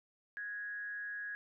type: tone with frequency modulation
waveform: sine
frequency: 1661.2 Hz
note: G#6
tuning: in tune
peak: -39 dBFS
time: 0.37-1.35 s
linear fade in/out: 0 ms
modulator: 197 Hz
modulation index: 0.33
effects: none